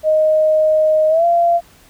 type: tone with pitch glide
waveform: sine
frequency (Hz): 622.3 to 686.5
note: D#5 to F5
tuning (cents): 0 to -30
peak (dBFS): -10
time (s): 0.03-1.61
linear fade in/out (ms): 50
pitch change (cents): +170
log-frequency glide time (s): 1.09-1.25
effects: pink hiss -48 dBFS RMS until 1.89 s